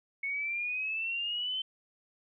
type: exponential sweep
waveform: sine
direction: up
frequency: 2200 to 3091 Hz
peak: -31 dBFS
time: 0.23-1.62 s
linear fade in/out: 5 ms
effects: none